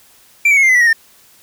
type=tone with pitch steps; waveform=triangle; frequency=2349 / 2264 / 2182 / 2102 / 2026 / 1952.6 / 1881.7 / 1813.4 Hz; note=D7 / C#7 / C#7 / C7 / B6 / B6 / A#6 / A#6; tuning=0 / +36 / -28 / +7 / +44 / -20 / +16 / -48 cents; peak=-6 dBFS; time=0.45-0.93 s; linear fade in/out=5 ms; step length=60 ms; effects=white hiss -48 dBFS RMS until 1.42 s